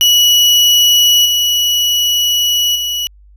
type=tone with level steps; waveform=35% pulse; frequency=2932 Hz; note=F#7; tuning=16 cents flat; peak=-5 / -9 / -14 dBFS; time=0.01-3.07 s; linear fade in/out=0 ms; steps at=1.25 / 2.75 s; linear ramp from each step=10 ms; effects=added 50 Hz sine -40 dBFS peak until 3.36 s